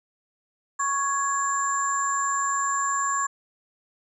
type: tone cluster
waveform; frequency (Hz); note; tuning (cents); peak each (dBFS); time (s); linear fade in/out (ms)
sine; 1108 / 1671 / 7290; C#6 / G#6 / A#8; -1 / +10 / -40; -24 / -31 / -29; 0.79-3.27; 10
effects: none